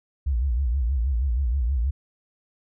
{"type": "tone with vibrato", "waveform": "sine", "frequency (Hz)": 63.2, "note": "B1", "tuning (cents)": 41, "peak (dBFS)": -20, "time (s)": [0.26, 1.91], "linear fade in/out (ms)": 10, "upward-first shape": "sine", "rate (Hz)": 6.3, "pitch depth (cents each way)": 200, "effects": []}